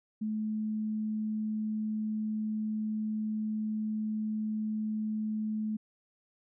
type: tone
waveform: sine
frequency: 215.6 Hz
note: A3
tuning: 35 cents flat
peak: -30 dBFS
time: 0.21-5.77 s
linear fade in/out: 10 ms
effects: none